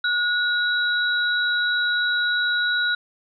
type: tone pair together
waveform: sine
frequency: 1451 / 3874 Hz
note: F#6 / B7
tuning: -34 / -34 cents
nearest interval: octave + perfect fourth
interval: 1700 cents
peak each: -20 / -25 dBFS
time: 0.04-2.95 s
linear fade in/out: 5 ms
effects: none